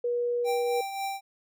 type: tone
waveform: sine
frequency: 481.9 Hz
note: B4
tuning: 43 cents flat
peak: -25 dBFS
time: 0.04-0.81 s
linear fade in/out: 5 ms
type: tone with tremolo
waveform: square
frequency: 784 Hz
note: G5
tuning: in tune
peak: -29 dBFS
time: 0.44-1.21 s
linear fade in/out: 50 ms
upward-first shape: triangle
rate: 3.7 Hz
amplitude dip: 55%
effects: none